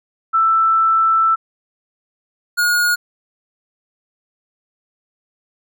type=tone pair in turn; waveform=sine / square; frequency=1326 / 1439.1 Hz; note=E6 / F#6; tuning=+10 / -48 cents; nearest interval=minor second; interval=142 cents; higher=second; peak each=-11 / -14 dBFS; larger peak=first; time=0.33-1.36 / 2.57-2.96 s; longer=first; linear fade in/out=20 ms; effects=none